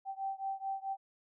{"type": "beating tone pair", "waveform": "sine", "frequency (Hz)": [776, 780.6], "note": ["G5", "G5"], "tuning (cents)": [-18, -8], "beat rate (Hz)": 4.6, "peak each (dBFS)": [-38, -39], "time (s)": [0.05, 0.97], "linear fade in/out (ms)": 50, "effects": []}